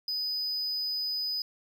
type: tone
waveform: triangle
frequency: 4990 Hz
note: D#8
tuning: 4 cents sharp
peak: -28 dBFS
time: 0.08-1.42 s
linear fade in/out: 2 ms
effects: none